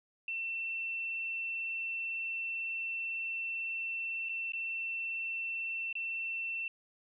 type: tone with dropouts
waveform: sine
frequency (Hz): 2691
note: E7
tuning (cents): +35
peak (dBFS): -34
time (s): 0.28-6.68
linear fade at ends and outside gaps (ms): 2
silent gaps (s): 4.288-4.293 / 4.521-4.534 / 5.928-5.953
effects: none